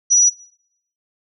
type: tone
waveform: sine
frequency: 5860 Hz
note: F#8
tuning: 18 cents flat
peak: -10 dBFS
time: 0.1-0.3 s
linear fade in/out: 20 ms
effects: noise-tail reverb RT60 0.7 s tail -22 dB re dry